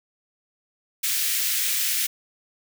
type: high-pass noise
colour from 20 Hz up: white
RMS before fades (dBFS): -24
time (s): 1.03-2.07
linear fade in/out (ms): 10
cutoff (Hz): 1800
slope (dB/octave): 24
effects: none